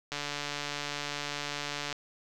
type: click train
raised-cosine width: 0.2 ms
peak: -17 dBFS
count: 263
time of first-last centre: 0.12-1.927 s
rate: 145 Hz
effects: none